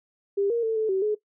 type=tone with pitch steps; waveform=sine; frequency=399.2 / 468.4 / 446.5 / 437.1 / 381.9 / 423.6 Hz; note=G4 / A#4 / A4 / A4 / G4 / G#4; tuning=+32 / +8 / +25 / -11 / -45 / +34 cents; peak=-21 dBFS; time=0.37-1.15 s; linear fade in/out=10 ms; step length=130 ms; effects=noise-tail reverb RT60 0.1 s tail -18 dB re dry